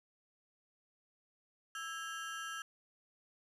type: ring-modulated tone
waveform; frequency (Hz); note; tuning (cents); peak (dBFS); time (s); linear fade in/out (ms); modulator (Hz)
35% pulse; 1480; F#6; 0; -36; 1.75-2.62; 2; 158
effects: low-pass 11000 Hz 12 dB/octave